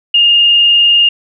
sine tone with vibrato, 2830 Hz, F7, 22 cents sharp, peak -5 dBFS, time 0.14-1.09 s, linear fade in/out 5 ms, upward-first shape triangle, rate 20 Hz, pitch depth 25 cents each way, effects none

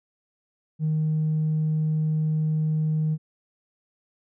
triangle tone with tanh clipping, 155.56 Hz, D#3, in tune, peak -21 dBFS, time 0.79-3.18 s, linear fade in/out 50 ms, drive 5 dB, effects none

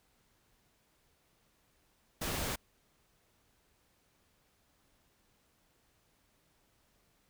pink noise, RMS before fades -36 dBFS, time 2.21-2.56 s, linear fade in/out 10 ms, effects pink hiss -72 dBFS RMS until 7.29 s

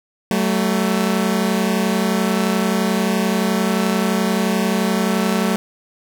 sawtooth tone pair together, 189.7 / 221.2 Hz, F#3 / A3, +43 / +9 cents, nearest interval minor third, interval 266 cents, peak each -15 dBFS, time 0.31-5.56 s, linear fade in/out 0 ms, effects none

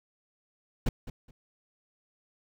brown noise with echo, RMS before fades -23 dBFS, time 0.86-0.89 s, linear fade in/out 5 ms, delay 210 ms, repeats 2, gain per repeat -14 dB, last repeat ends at 1.31 s, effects none

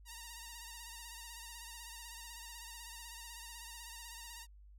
5% pulse tone with vibrato, 932.3 Hz, A#5, in tune, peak -36 dBFS, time 0.05-4.47 s, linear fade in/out 50 ms, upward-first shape sine, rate 16 Hz, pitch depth 54 cents each way, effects added 50 Hz sine -55 dBFS peak until 4.78 s

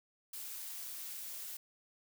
blue noise with amplitude modulation, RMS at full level -43 dBFS, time 0.33-1.57 s, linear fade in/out 5 ms, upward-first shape sine, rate 233 Hz, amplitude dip 35%, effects none

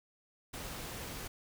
pink noise, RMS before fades -43 dBFS, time 0.53-1.28 s, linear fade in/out 10 ms, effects none

